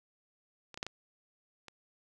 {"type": "clicks", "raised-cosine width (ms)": 0.2, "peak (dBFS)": [-30, -24, -17, -22, -30], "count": 5, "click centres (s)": [0.743, 0.775, 0.829, 0.866, 1.683], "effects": []}